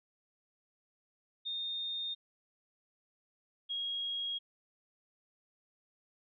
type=tone pair in turn; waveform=sine; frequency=3660 / 3284 Hz; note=A#7 / G#7; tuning=-32 / -20 cents; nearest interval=major second; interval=188 cents; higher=first; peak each=-35 / -34 dBFS; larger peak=second; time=1.45-2.15 / 3.69-4.39 s; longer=neither; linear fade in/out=20 ms; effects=none